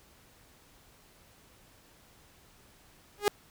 sawtooth tone with exponential growth, 411.6 Hz, G#4, 16 cents flat, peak -15 dBFS, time 3.18-3.28 s, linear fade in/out 1 ms, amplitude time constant 21 ms, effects pink hiss -60 dBFS RMS until 3.5 s

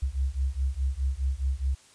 sine beating tone pair, 64.6 / 69.4 Hz, C2 / C#2, -21 / +3 cents, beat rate 4.8 Hz, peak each -28 dBFS, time 0.02-1.75 s, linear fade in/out 10 ms, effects white hiss -56 dBFS RMS until 1.94 s + resampled to 22050 Hz

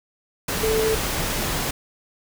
sine tone in noise, 440 Hz, A4, in tune, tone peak -19 dBFS, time 0.63-0.95 s, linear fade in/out 5 ms, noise pink, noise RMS -25 dBFS, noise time 0.48-1.71 s, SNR +3 dB, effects none

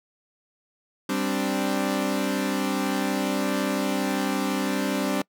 sawtooth chord, G suspended fourth, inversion none, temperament equal, 196 / 261.6 / 293.7 Hz, G3 / C4 / D4, 0 / 0 / 0 cents, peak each -24 dBFS, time 1.09-5.22 s, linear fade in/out 5 ms, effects noise-tail reverb RT60 0.1 s tail -25 dB re dry

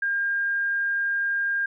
sine tone, 1608 Hz, G6, 44 cents sharp, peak -22 dBFS, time 0.02-1.66 s, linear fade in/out 5 ms, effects none

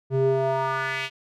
square tone with band-pass filter sweep, 133.3 Hz, C3, 33 cents sharp, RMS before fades -24 dBFS, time 0.1-1.1 s, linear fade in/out 50 ms, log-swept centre 270 to 2900 Hz, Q 2.7, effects none

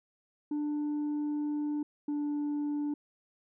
sine tone pair in turn, 296.1 / 293.2 Hz, D4 / D4, +14 / -3 cents, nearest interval unison, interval 17 cents, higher first, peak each -27 dBFS, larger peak neither, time 0.51-1.83 / 2.08-2.94 s, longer first, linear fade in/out 5 ms, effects tanh soft clip ceiling -29 dBFS

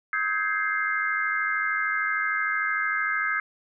sine chord, Ab major seventh, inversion second, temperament equal with one note detuned, 1271.4 / 1568 / 1661.2 / 2093 Hz, Eb6 / G6 / Ab6 / C7, +37 / 0 / 0 / 0 cents, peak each -29 dBFS, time 0.13-3.4 s, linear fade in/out 2 ms, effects none

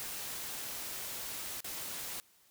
white noise with dropouts, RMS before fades -41 dBFS, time 0-2.2 s, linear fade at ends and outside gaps 0 ms, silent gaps 1.605-1.644 s, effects white hiss -66 dBFS RMS until 2.5 s

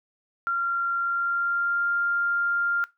sine tone with pitch glide, 1381 to 1397 Hz, F6 to F6, -20 to 0 cents, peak -22 dBFS, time 0.47-2.84 s, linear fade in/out 0 ms, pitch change +20 cents, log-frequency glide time 0.97-1.86 s, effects noise-tail reverb RT60 0.2 s tail -19 dB re dry

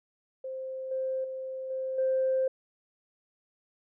sine tone with level steps, 524 Hz, C5, 2 cents sharp, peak -34 / -28 / -34 / -30 / -23 dBFS, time 0.44-2.48 s, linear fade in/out 5 ms, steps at 0.91 / 1.24 / 1.7 / 1.98 s, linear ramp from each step 5 ms, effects tanh soft clip ceiling -19 dBFS

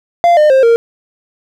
triangle tone with pitch steps, 691 / 605 / 529.8 / 463.9 Hz, F5 / D#5 / C5 / A#4, -19 / -49 / +22 / -8 cents, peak -3 dBFS, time 0.24-0.76 s, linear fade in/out 0 ms, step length 130 ms, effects none

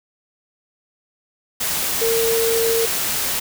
sine tone in noise, 456.8 Hz, A#4, 35 cents flat, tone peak -17 dBFS, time 2.01-2.86 s, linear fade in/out 10 ms, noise white, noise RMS -22 dBFS, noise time 1.6-3.4 s, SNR +2 dB, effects none

